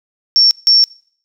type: tone bursts at uneven times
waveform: sine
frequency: 5460 Hz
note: F8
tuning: 40 cents flat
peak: -6 dBFS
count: 2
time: 0.36-0.51 / 0.67-0.84 s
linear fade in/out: 0 ms
effects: noise-tail reverb RT60 0.6 s tail -24 dB re dry